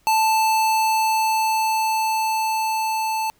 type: tone with level ramp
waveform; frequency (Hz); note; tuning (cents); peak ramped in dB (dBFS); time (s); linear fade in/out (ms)
square; 880; A5; 0; -16 to -22; 0.07-3.3; 0
effects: pink hiss -61 dBFS RMS until 3.39 s